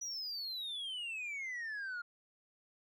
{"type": "exponential sweep", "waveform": "sine", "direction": "down", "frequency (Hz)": [5920, 1396.9], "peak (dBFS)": -36, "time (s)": [0.01, 2.02], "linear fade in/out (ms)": 10, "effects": ["tanh soft clip ceiling -38 dBFS"]}